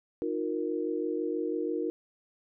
sine chord, Eb suspended second, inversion none, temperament equal with one note detuned, 311.1 / 357.2 / 466.2 Hz, Eb4 / F4 / Bb4, 0 / +39 / 0 cents, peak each -33 dBFS, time 0.22-1.9 s, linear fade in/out 0 ms, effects none

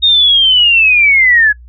sine linear sweep, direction down, 3723 to 1661.2 Hz, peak -5 dBFS, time 0.02-1.53 s, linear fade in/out 20 ms, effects noise-tail reverb RT60 0.1 s tail -25 dB re dry + added 60 Hz sine -33 dBFS peak until 1.68 s

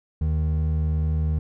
triangle tone pair together, 77.8 / 155.6 Hz, D#2 / D#3, 0 / 0 cents, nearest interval octave, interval 1200 cents, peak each -19 / -25 dBFS, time 0.21-1.39 s, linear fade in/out 5 ms, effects none

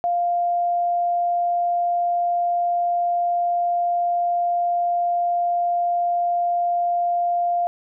sine tone, 698.5 Hz, F5, in tune, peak -18 dBFS, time 0.04-7.67 s, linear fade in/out 0 ms, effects none

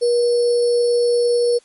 sine tone with sample-and-hold, 480 Hz, B4, 49 cents flat, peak -13 dBFS, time 0.01-1.59 s, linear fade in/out 20 ms, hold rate 4900 Hz, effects white hiss -55 dBFS RMS until 1.64 s + MP3 48 kbps

